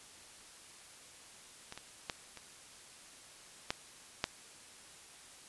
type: clicks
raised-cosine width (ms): 0.2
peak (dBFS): -26 / -27 / -18 / -29 / -15 / -13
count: 6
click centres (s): 1.724 / 1.776 / 2.098 / 2.373 / 3.705 / 4.241
effects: white hiss -55 dBFS RMS until 5.48 s + resampled to 24000 Hz